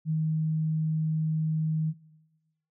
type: tone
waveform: sine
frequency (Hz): 157.4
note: D#3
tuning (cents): +20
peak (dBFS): -24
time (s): 0.05-1.94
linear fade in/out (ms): 50
effects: noise-tail reverb RT60 1.0 s tail -19 dB re dry